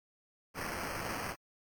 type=noise with sample-and-hold; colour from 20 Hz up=blue; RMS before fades=-38 dBFS; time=0.54-1.36 s; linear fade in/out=50 ms; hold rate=3675 Hz; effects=MP3 96 kbps